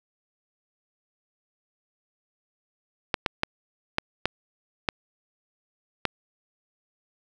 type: clicks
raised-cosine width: 0.3 ms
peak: -6 dBFS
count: 7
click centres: 3.142 / 3.262 / 3.434 / 3.984 / 4.256 / 4.888 / 6.053 s
effects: 7-bit

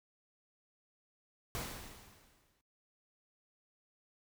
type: noise with exponential decay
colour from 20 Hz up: pink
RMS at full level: -39 dBFS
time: 1.55-2.61 s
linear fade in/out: 0 ms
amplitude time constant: 230 ms
effects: noise-tail reverb RT60 0.1 s tail -17 dB re dry

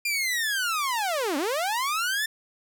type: linear two-way sweep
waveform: sawtooth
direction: down then up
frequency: 2420 to 261.9 to 1799 Hz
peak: -21 dBFS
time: 0.05-2.26 s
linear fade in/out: 5 ms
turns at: 1.37 s
effects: none

